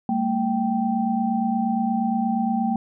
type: tone cluster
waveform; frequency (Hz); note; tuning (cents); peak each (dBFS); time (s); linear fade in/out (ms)
sine; 200.1 / 228.6 / 780; G3 / A#3 / G5; +36 / -34 / -9; -27 / -22 / -25; 0.09-2.76; 2
effects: none